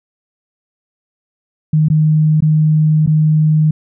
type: tone with dropouts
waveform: sine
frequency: 154.7 Hz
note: D#3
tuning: 10 cents flat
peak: -8 dBFS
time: 1.73-3.71 s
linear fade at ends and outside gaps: 5 ms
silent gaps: 1.885-1.9 / 2.406-2.422 / 3.063-3.073 s
effects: none